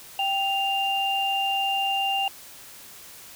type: tone pair together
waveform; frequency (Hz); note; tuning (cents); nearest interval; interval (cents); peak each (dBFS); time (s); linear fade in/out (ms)
sine; 784 / 2794; G5 / F7; 0 / 0; octave + minor seventh; 2200; -25; 0.19-2.28; 2
effects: white hiss -45 dBFS RMS until 3.35 s